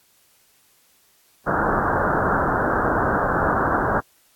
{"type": "low-pass noise", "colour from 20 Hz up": "white", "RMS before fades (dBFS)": -21, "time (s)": [1.46, 4.01], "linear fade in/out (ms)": 20, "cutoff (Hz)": 1600, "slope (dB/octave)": 96, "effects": ["white hiss -59 dBFS RMS until 4.35 s", "AAC 64 kbps"]}